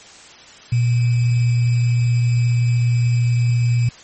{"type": "tone with sample-and-hold", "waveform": "sine", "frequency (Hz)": 120, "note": "B2", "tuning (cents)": -49, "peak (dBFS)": -13, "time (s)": [0.72, 3.89], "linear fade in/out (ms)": 5, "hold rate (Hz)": 2450, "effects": ["white hiss -42 dBFS RMS until 4.03 s", "MP3 32 kbps"]}